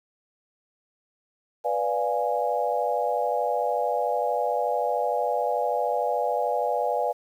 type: chord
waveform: sine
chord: B diminished seventh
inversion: none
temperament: equal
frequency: 493.9 / 587.3 / 698.5 / 830.6 Hz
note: B4 / D5 / F5 / Ab5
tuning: 0 / 0 / 0 / 0 cents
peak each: -28 dBFS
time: 1.64-7.13 s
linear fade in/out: 20 ms
effects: 9-bit